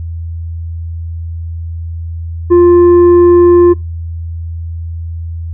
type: tone with tanh clipping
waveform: triangle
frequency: 350 Hz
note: F4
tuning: 4 cents sharp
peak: -3 dBFS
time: 2.5-3.74 s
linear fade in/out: 20 ms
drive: 9 dB
effects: noise-tail reverb RT60 0.2 s tail -23 dB re dry + added 83 Hz sine -18 dBFS peak until 5.53 s